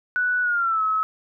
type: tone with pitch glide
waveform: sine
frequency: 1480 to 1288.4 Hz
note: F#6 to E6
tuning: 0 to -40 cents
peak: -19 dBFS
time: 0.16-1.03 s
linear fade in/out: 0 ms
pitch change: -240 cents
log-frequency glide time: 0.42-0.82 s
effects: none